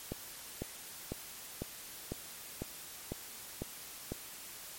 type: click train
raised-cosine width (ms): 2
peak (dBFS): -23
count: 9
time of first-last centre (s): 0.12-4.12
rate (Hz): 2
effects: white hiss -48 dBFS RMS until 4.78 s + MP3 64 kbps